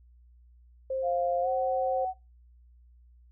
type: tone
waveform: sine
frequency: 528 Hz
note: C5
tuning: 16 cents sharp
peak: -28 dBFS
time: 0.9-2.05 s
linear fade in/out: 5 ms
type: tone with pitch glide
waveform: sine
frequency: 698.5 to 748.6 Hz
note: F5 to F#5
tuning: 0 to +20 cents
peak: -28 dBFS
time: 1.02-2.14 s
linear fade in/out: 50 ms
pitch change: +120 cents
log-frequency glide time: 1.41-1.48 s
effects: noise-tail reverb RT60 0.2 s tail -18 dB re dry + added 60 Hz sine -54 dBFS peak until 3.31 s